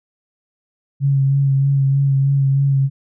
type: tone with vibrato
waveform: sine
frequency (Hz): 137.6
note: C#3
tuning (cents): -12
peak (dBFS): -12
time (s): 1-2.9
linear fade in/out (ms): 50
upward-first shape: sine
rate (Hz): 3.2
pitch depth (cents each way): 23
effects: none